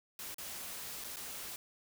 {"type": "noise with dropouts", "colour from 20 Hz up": "white", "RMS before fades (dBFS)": -44, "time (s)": [0.19, 1.56], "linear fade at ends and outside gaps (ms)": 1, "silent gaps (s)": [[0.344, 0.383], [1.04, 1.044], [1.16, 1.168]], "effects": []}